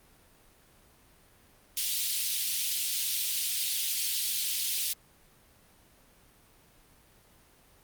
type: high-pass noise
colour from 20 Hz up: pink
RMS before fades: -30 dBFS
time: 1.77-4.93 s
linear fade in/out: 2 ms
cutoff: 3100 Hz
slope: 24 dB/octave
effects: pink hiss -60 dBFS RMS until 7.83 s + Opus 32 kbps